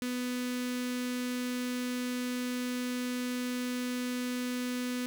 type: tone with notch filter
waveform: sawtooth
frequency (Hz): 248.5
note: B3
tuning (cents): +11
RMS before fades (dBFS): -34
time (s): 0.02-5.06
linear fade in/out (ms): 0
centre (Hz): 780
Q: 0.72
effects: none